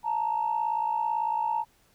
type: tone pair together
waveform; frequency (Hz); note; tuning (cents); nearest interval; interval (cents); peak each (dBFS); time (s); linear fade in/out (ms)
sine; 871 / 929; A5 / A#5; -18 / -6; minor second; 112; -27; 0.03-1.65; 50
effects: tanh soft clip ceiling -18 dBFS + pink hiss -64 dBFS RMS until 1.94 s